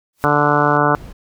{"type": "noise with exponential growth", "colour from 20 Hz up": "white", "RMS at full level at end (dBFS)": -36, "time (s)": [0.13, 0.25], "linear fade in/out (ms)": 2, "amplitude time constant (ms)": 24}
{"type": "click train", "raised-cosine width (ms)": 0.2, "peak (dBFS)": -27, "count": 37, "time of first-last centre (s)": [0.24, 0.766], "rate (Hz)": 68.5}
{"type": "harmonic tone", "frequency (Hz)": 146.83, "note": "D3", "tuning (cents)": 0, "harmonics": [1, 2, 3, 4, 5, 6, 7, 8, 9, 10], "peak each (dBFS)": [-21, -21, -21, -21, -21, -21, -21, -21, -21, -21], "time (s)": [0.24, 0.95], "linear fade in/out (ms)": 0}
{"type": "noise", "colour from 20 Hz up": "brown", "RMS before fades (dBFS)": -35, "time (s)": [0.94, 1.13], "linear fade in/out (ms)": 10}
{"effects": []}